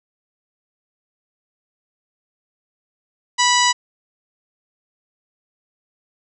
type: harmonic tone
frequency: 982 Hz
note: B5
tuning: 10 cents flat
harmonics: 1 / 2 / 3 / 4 / 5 / 6 / 7 / 8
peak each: -17 / -20 / -22 / -23 / -24 / -25 / -25 / -26 dBFS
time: 3.38-3.73 s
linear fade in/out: 20 ms
effects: none